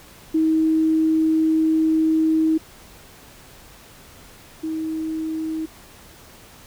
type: tone pair in turn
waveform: sine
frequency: 317.8 / 317.8 Hz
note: D#4 / D#4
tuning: +37 / +37 cents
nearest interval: unison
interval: 0 cents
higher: neither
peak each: -15 / -23 dBFS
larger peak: first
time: 0.34-2.58 / 4.63-5.66 s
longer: first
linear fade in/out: 10 ms
effects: pink hiss -46 dBFS RMS until 6.66 s